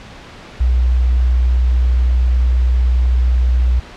sine tone, 61.74 Hz, B1, in tune, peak -10 dBFS, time 0.6-3.8 s, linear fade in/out 10 ms, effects pink hiss -36 dBFS RMS until 3.96 s + low-pass 4000 Hz 12 dB/octave

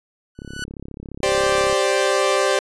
sawtooth tone with exponential growth, 1484 Hz, F#6, 5 cents sharp, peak -20 dBFS, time 0.35-0.64 s, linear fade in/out 2 ms, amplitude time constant 61 ms
click train, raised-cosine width 3 ms, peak -21 dBFS, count 47, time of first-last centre 0.39-1.727 s, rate 34.4 Hz
sawtooth chord, G suspended fourth, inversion none, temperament equal, 392 / 523.3 / 587.3 Hz, G4 / C5 / D5, 0 / 0 / 0 cents, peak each -17 dBFS, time 1.23-2.59 s, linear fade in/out 2 ms
effects resampled to 22050 Hz

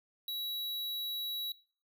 square tone, 3900 Hz, B7, 23 cents flat, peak -36 dBFS, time 0.28-1.52 s, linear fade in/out 2 ms, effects noise-tail reverb RT60 0.4 s tail -19 dB re dry

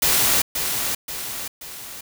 white noise with echo, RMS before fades -18 dBFS, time 0.02-0.42 s, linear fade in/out 5 ms, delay 530 ms, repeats 3, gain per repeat -6 dB, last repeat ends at 2.01 s, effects none

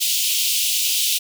pink high-pass noise, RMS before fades -20 dBFS, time 0-1.19 s, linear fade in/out 20 ms, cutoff 2700 Hz, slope 48 dB/octave, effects none

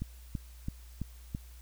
click train, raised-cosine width 5 ms, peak -22 dBFS, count 5, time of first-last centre 0.02-1.349 s, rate 3.01 Hz, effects added 60 Hz sine -48 dBFS peak until 1.61 s + white hiss -60 dBFS RMS until 1.61 s

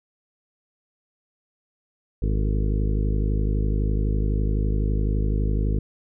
harmonic tone with a mistuned harmonic, 51.91 Hz, G#1, in tune, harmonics 1 / 2 / 3 / 4 / 5 / 6 / 7 / 8 / 9, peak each -21 / -27 / -31 / -33 / -35 / -37 / -38 / -39 / -40 dBFS, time 2.22-5.79 s, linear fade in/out 5 ms, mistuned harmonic 8, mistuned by +56 cents, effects none

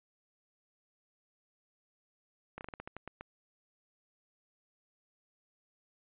slowing click train, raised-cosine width 0.5 ms, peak -27 dBFS, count 10, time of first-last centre 2.58-3.21 s, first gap 29 ms, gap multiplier 1.21, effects resampled to 8000 Hz

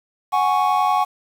triangle chord, F# suspended second, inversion none, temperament equal, 740 / 830.6 / 1108.7 Hz, F#5 / G#5 / C#6, 0 / 0 / 0 cents, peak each -18 dBFS, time 0.32-1.05 s, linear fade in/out 20 ms, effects 7-bit

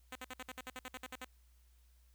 5% pulse tone bursts, 255.2 Hz, C4, 43 cents flat, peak -32 dBFS, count 13, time 0.12-1.247 s, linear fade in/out 2 ms, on 35 ms, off 56 ms, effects added 60 Hz sine -63 dBFS peak until 2.14 s + white hiss -75 dBFS RMS until 2.14 s

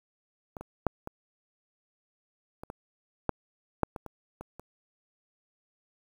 clicks, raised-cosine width 1 ms, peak -25 / -26 / -10 / -23 / -26 / -24 / -11 / -9 / -23 / -27 / -26 / -29 dBFS, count 12, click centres 0.568 / 0.61 / 0.867 / 1.074 / 2.635 / 2.701 / 3.293 / 3.833 / 3.962 / 4.063 / 4.41 / 4.596 s, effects 8-bit

